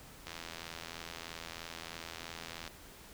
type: click train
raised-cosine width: 0.2 ms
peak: -25 dBFS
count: 201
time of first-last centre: 0.27-2.677 s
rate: 83.1 Hz
effects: pink hiss -54 dBFS RMS until 3.13 s